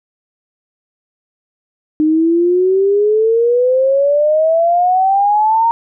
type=exponential sweep; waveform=sine; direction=up; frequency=304.7 to 932.3 Hz; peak=-9 dBFS; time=2-5.71 s; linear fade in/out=0 ms; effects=none